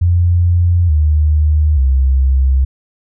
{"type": "tone with pitch steps", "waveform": "sine", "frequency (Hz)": [87.31, 76.01, 66.17], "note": ["F2", "D#2", "C2"], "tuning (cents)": [0, -40, 20], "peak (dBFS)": -8, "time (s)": [0.01, 2.65], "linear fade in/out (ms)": 10, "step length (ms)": 880, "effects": []}